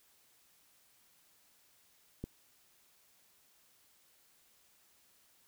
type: click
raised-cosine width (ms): 3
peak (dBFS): -26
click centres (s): 2.24
effects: white hiss -68 dBFS RMS until 5.47 s